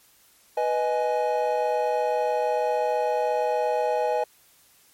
triangle chord, G# minor, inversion first, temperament equal with one note detuned, 493.9 / 622.3 / 836.9 Hz, B4 / D#5 / G#5, 0 / 0 / +13 cents, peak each -24 dBFS, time 0.57-4.24 s, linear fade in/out 5 ms, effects white hiss -58 dBFS RMS until 4.93 s + MP3 64 kbps

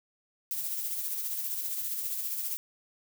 violet noise with tremolo, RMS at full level -32 dBFS, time 0.51-2.57 s, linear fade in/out 0 ms, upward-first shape sine, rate 15 Hz, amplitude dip 40%, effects none

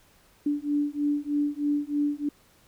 sine beating tone pair, 290 / 293.2 Hz, D4 / D4, -22 / -3 cents, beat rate 3.2 Hz, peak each -27 dBFS, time 0.46-2.29 s, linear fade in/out 5 ms, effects pink hiss -60 dBFS RMS until 2.67 s

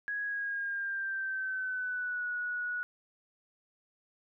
sine tone with pitch glide, 1661.2 to 1463 Hz, G#6 to F#6, 0 to -20 cents, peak -32 dBFS, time 0.08-2.83 s, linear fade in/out 0 ms, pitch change -220 cents, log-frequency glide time 0.24-2.26 s, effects none

